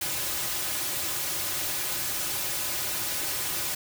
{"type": "noise with comb filter", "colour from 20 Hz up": "white", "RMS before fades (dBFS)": -30, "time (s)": [0.01, 3.75], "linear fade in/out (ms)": 5, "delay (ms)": 4.4, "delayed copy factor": -0.7, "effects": []}